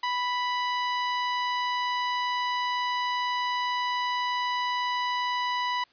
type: tone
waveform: sawtooth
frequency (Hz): 987.8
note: B5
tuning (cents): 0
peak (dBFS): -22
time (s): 0.03-5.84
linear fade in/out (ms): 5
effects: white hiss -62 dBFS RMS until 5.92 s + resampled to 11025 Hz